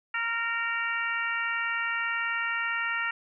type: harmonic tone with a mistuned harmonic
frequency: 461.7 Hz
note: A#4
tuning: 17 cents flat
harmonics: 2 / 3 / 4 / 5 / 6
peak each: -39 / -31 / -31 / -35 / -36 dBFS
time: 0.14-3.11 s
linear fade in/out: 5 ms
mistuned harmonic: 2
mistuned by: +17 cents
effects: none